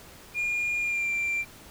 sine tone with pitch glide, 2420 to 2361 Hz, D#7 to D7, -49 to +9 cents, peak -23 dBFS, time 0.34-1.45 s, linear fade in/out 50 ms, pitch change -42 cents, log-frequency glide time 0.79-1.11 s, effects tanh soft clip ceiling -24 dBFS + pink hiss -49 dBFS RMS until 1.7 s

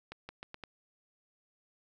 accelerating click train, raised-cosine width 0.3 ms, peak -27 dBFS, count 5, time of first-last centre 0.12-0.637 s, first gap 170 ms, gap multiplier 0.82, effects none

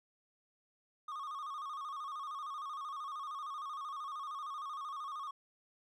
triangle tone with vibrato, 1163 Hz, D6, 17 cents flat, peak -38 dBFS, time 1.08-5.31 s, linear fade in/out 5 ms, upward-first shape square, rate 13 Hz, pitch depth 88 cents each way, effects none

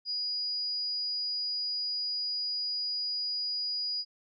sine tone, 4900 Hz, D#8, 27 cents flat, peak -30 dBFS, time 0.05-4.05 s, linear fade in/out 50 ms, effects none

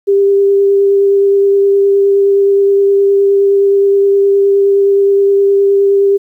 sine tone with vibrato, 397.2 Hz, G4, 23 cents sharp, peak -6 dBFS, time 0.07-6.18 s, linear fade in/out 20 ms, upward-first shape sine, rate 9.6 Hz, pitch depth 10 cents each way, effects 8-bit

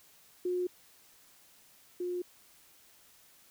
sine tone pair in turn, 360 / 356.7 Hz, F#4 / F4, -47 / +37 cents, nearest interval unison, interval 16 cents, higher first, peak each -29 / -32 dBFS, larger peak first, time 0.45-0.67 / 2-2.22 s, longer neither, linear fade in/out 5 ms, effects white hiss -61 dBFS RMS until 3.5 s

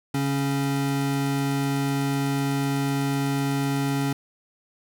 square tone pair together, 140 / 276 Hz, C#3 / C#4, +18 / -7 cents, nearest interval octave, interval 1175 cents, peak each -26 dBFS, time 0.14-4.13 s, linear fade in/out 5 ms, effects none

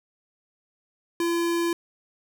square tone, 340 Hz, F4, 46 cents flat, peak -23 dBFS, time 1.2-1.73 s, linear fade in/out 2 ms, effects none

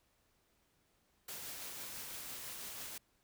white noise with tremolo, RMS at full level -45 dBFS, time 1.28-2.98 s, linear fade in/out 5 ms, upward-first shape triangle, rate 6 Hz, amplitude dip 25%, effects pink hiss -75 dBFS RMS until 3.23 s

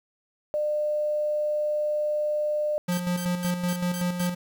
sine tone, 600 Hz, D5, 37 cents sharp, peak -23 dBFS, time 0.54-2.78 s, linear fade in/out 0 ms
square tone with tremolo, 177.6 Hz, F3, 29 cents sharp, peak -24 dBFS, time 2.88-4.35 s, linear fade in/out 10 ms, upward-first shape square, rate 5.3 Hz, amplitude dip 50%
5% pulse tone bursts, 1568 Hz, G6, in tune, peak -24 dBFS, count 6, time 2.92-4.27 s, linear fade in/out 0 ms, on 75 ms, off 180 ms
effects 9-bit

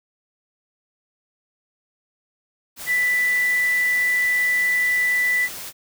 sine tone in noise, 1981 Hz, B6, 5 cents sharp, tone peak -17 dBFS, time 2.86-5.49 s, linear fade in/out 50 ms, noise white, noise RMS -34 dBFS, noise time 2.76-5.73 s, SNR +14 dB, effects none

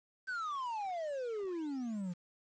triangle exponential sweep, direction down, 1568 to 170.5 Hz, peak -34 dBFS, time 0.27-2.14 s, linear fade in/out 20 ms, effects resampled to 16000 Hz + 10-bit

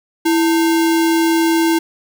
sine tone with sample-and-hold, 329.6 Hz, E4, in tune, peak -11 dBFS, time 0.25-1.79 s, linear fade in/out 10 ms, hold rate 1225 Hz, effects none

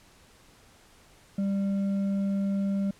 sine tone with hard clipping, 197.3 Hz, G3, 11 cents sharp, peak -26 dBFS, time 1.38-2.91 s, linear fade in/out 5 ms, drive 4 dB, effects pink hiss -57 dBFS RMS until 2.99 s + low-pass 11000 Hz 12 dB/octave

